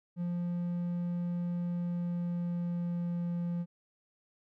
triangle tone with pitch glide, 174.61 to 173 Hz, F3 to F3, 0 to -16 cents, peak -29 dBFS, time 0.16-3.66 s, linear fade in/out 50 ms, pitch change -16 cents, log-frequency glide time 1.64-3.31 s, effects none

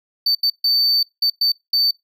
triangle tone bursts at uneven times, 4561 Hz, C#8, 49 cents sharp, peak -13 dBFS, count 6, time 0.26-0.35 / 0.43-0.5 / 0.64-1.03 / 1.22-1.3 / 1.41-1.52 / 1.73-1.91 s, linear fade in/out 5 ms, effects noise-tail reverb RT60 0.2 s tail -25 dB re dry

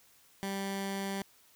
15% pulse tone with notch filter, 196 Hz, G3, in tune, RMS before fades -36 dBFS, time 0.43-1.22 s, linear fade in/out 0 ms, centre 500 Hz, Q 1.6, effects white hiss -63 dBFS RMS until 1.55 s

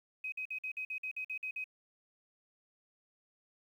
sine tone bursts, 2525 Hz, D#7, 25 cents sharp, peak -36 dBFS, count 11, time 0.24-1.642 s, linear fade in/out 5 ms, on 82 ms, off 50 ms, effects 11-bit

